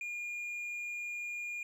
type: tone with hard clipping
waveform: sine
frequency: 2422 Hz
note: D#7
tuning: 47 cents flat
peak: -38 dBFS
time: 0.01-1.63 s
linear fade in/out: 2 ms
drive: 3 dB
effects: none